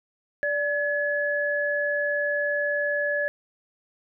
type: tone pair together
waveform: sine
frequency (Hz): 584 / 1701.2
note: D5 / G#6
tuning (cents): -10 / +41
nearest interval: octave + perfect fifth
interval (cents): 1851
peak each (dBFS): -26 / -25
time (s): 0.43-3.28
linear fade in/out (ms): 0
effects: none